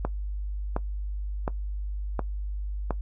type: click train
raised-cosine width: 1 ms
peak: -13 dBFS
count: 5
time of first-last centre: 0.05-2.907 s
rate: 1.4 Hz
effects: noise-tail reverb RT60 0.1 s tail -18 dB re dry + added 50 Hz sine -29 dBFS peak until 3.01 s